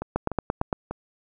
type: two click trains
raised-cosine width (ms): 1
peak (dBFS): -9 / -16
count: 6 / 4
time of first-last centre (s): 0.16-0.728 / 0.02-0.91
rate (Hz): 8.8 / 3.37
effects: none